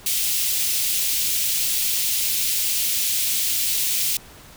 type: high-pass noise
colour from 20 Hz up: white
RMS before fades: -22 dBFS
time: 0.06-4.17 s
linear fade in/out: 2 ms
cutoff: 2500 Hz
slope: 24 dB/octave
effects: pink hiss -45 dBFS RMS until 4.56 s